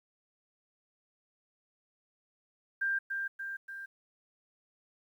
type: tone with echo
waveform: sine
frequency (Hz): 1588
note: G6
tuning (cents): +22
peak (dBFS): -28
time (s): 2.81-2.99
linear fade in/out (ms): 10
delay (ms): 290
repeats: 3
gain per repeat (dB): -4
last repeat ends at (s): 3.86
effects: 11-bit